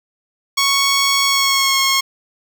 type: tone with pitch glide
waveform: 10% pulse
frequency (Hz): 1108.7 to 1084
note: C#6 to C#6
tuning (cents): 0 to -39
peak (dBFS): -5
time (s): 0.57-2.01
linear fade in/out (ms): 10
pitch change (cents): -39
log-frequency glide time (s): 1.26-1.79
effects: none